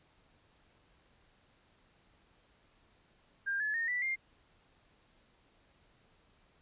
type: tone with pitch steps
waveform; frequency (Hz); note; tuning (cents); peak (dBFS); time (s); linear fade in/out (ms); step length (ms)
sine; 1600 / 1714.8 / 1837.9 / 1969.8 / 2111; G6 / A6 / A#6 / B6 / C7; +35 / -45 / -25 / -5 / +15; -31; 3.46-4.16; 20; 140
effects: pink hiss -68 dBFS RMS until 6.61 s + resampled to 8000 Hz